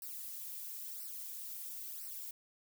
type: noise with flanger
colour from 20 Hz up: violet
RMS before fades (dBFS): -45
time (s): 0.02-2.31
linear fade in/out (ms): 2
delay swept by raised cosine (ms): 0.29 to 3.49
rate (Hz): 0.99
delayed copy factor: -1
effects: none